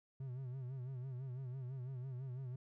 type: tone with vibrato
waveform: triangle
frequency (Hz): 128.9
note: C3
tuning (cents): -26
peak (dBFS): -40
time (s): 0.2-2.56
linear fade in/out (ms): 5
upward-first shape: sine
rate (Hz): 6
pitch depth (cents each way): 92
effects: none

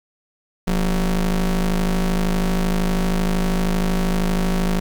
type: ring-modulated tone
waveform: 45% pulse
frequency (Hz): 103.6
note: G#2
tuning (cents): -4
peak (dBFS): -14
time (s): 0.67-4.8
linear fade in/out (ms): 10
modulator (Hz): 77.2
effects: 8-bit

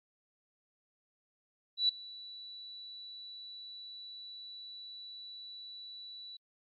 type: tone with ADSR envelope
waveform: sine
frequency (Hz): 3948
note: B7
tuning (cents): -1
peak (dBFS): -23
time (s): 1.77-6.37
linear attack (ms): 120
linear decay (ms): 5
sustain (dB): -22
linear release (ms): 6
effects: AAC 32 kbps

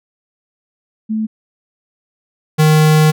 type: tone pair in turn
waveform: sine / square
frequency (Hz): 218.3 / 154.75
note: A3 / D#3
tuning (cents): -13 / -9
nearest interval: tritone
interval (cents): 596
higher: first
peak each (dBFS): -15 / -8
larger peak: second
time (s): 1.09-1.27 / 2.58-3.12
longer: second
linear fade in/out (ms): 20
effects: none

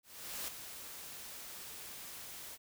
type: noise with ADSR envelope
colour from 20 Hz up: white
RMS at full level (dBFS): -40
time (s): 0.03-2.58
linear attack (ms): 450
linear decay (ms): 5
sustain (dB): -8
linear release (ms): 43
effects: none

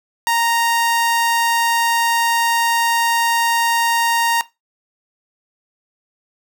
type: tone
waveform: sawtooth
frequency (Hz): 930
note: A#5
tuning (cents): -4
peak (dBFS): -11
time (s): 0.27-4.41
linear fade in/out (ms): 0
effects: noise-tail reverb RT60 0.2 s tail -17 dB re dry

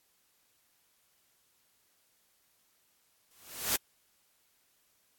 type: noise with exponential growth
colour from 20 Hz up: white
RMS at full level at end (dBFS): -26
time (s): 3.31-3.76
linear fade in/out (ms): 2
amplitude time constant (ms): 96
effects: white hiss -71 dBFS RMS until 5.18 s + AAC 64 kbps

